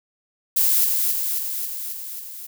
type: noise with echo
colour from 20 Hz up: violet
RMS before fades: -18 dBFS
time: 0.56-0.85 s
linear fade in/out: 10 ms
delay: 270 ms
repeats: 6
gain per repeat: -3 dB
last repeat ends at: 2.47 s
effects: none